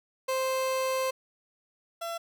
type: tone pair in turn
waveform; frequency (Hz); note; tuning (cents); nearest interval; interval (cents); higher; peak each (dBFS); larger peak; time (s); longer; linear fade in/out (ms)
30% pulse; 523.3 / 674.3; C5 / E5; 0 / +39; major third; 439; second; -24 / -30; first; 0.28-1.11 / 2.01-2.18; first; 10
effects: none